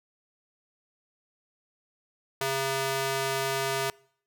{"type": "tone with high-pass filter", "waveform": "square", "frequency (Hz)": 135.1, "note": "C#3", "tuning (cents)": -44, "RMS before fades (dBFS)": -29, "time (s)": [2.41, 3.9], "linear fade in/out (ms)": 2, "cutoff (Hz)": 450, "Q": 0.59, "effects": ["noise-tail reverb RT60 0.6 s tail -25 dB re dry"]}